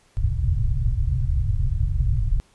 pink low-pass noise, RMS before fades -21 dBFS, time 0.17-2.4 s, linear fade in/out 0 ms, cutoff 140 Hz, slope 96 dB/octave, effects pink hiss -59 dBFS RMS until 2.54 s + resampled to 24000 Hz

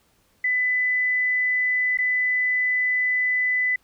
sine tone with dropouts, 2000 Hz, B6, 21 cents sharp, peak -19 dBFS, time 0.44-3.76 s, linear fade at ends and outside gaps 5 ms, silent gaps 1.974-1.986 s, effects pink hiss -63 dBFS RMS until 3.83 s

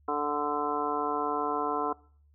harmonic tone, 147.1 Hz, D3, 3 cents sharp, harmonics 2 / 3 / 4 / 5 / 6 / 7 / 8 / 9, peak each -36 / -33 / -44 / -33 / -42 / -32 / -44 / -35 dBFS, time 0.08-1.93 s, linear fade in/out 5 ms, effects noise-tail reverb RT60 0.5 s tail -23 dB re dry + added 73 Hz sine -59 dBFS peak until 2.34 s

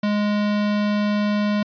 square tone, 207.7 Hz, G#3, in tune, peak -19 dBFS, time 0.03-1.63 s, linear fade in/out 5 ms, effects resampled to 11025 Hz

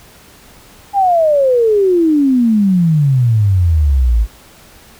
sine exponential sweep, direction down, 821 to 52 Hz, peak -8 dBFS, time 0.93-4.27 s, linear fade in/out 50 ms, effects pink hiss -42 dBFS RMS until 4.99 s

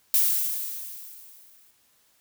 violet noise with exponential decay, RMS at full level -19 dBFS, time 0.14-1.71 s, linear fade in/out 2 ms, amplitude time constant 340 ms, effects white hiss -64 dBFS RMS until 2.2 s

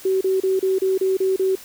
sine tone bursts, 380 Hz, F#4, 46 cents sharp, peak -16 dBFS, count 8, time 0.05-1.554 s, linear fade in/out 5 ms, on 160 ms, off 32 ms, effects white hiss -42 dBFS RMS until 1.64 s

